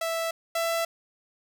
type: tone pair in turn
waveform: sawtooth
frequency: 659.3 / 666.2 Hz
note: E5 / E5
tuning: 0 / +18 cents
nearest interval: unison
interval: 18 cents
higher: second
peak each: -23 / -21 dBFS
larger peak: second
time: 0.01-0.31 / 0.55-0.85 s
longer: neither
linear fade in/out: 5 ms
effects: none